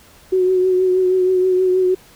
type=tone with vibrato; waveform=sine; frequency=370 Hz; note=F#4; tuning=in tune; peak=-12 dBFS; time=0.32-1.95 s; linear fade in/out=10 ms; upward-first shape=triangle; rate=6.3 Hz; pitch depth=32 cents each way; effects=pink hiss -47 dBFS RMS until 2.15 s